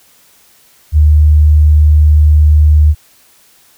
sine tone, 75.7 Hz, D#2, 47 cents flat, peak -3 dBFS, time 0.92-2.95 s, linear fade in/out 50 ms, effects white hiss -47 dBFS RMS until 3.77 s

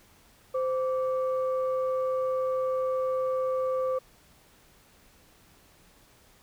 sine tone pair together, 518 / 1162.9 Hz, C5 / D6, -17 / -17 cents, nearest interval octave + major second, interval 1400 cents, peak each -25 / -34 dBFS, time 0.54-3.99 s, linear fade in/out 10 ms, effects tanh soft clip ceiling -18 dBFS + pink hiss -59 dBFS RMS until 6.42 s

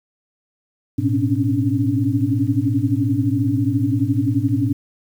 sine tone cluster, 107.1 / 121.5 / 265.9 / 277.1 / 288.9 Hz, A2 / B2 / C4 / C#4 / D4, -46 / -28 / +28 / -1 / -28 cents, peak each -21 / -22 / -24 / -23 / -22 dBFS, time 0.98-4.73 s, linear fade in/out 10 ms, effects 8-bit

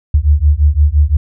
sine beating tone pair, 71.2 / 77 Hz, C#2 / D#2, +47 / -17 cents, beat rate 5.8 Hz, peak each -10 dBFS, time 0.14-1.17 s, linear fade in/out 5 ms, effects none

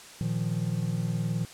triangle chord, Bb suspended fourth, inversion none, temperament equal, 116.54 / 155.56 / 174.61 Hz, Bb2 / Eb3 / F3, 0 / 0 / 0 cents, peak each -29 / -29 / -29 dBFS, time 0.21-1.45 s, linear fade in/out 0 ms, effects white hiss -47 dBFS RMS until 1.53 s + low-pass 9000 Hz 12 dB/octave

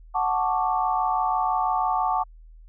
sine chord, D major seventh, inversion first, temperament equal, 740 / 880 / 1108.7 / 1174.7 Hz, F#5 / A5 / C#6 / D6, 0 / 0 / 0 / 0 cents, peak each -25 / -25 / -29 / -28 dBFS, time 0.14-2.24 s, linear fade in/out 20 ms, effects added 40 Hz sine -44 dBFS peak until 2.68 s

